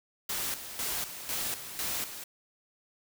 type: noise with tremolo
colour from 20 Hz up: white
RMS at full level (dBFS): -33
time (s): 0.29-2.24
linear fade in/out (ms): 5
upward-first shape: square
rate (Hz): 2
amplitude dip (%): 65
effects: none